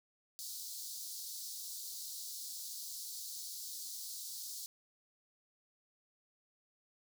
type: high-pass noise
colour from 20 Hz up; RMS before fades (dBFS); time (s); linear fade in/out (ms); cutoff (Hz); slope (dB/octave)
pink; -45; 0.39-4.66; 0; 4100; 48
effects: none